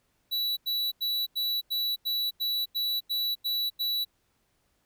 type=tone bursts; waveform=square; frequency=3937 Hz; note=B7; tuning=6 cents flat; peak=-27 dBFS; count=11; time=0.31-4.05 s; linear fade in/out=20 ms; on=260 ms; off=88 ms; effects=pink hiss -72 dBFS RMS until 4.85 s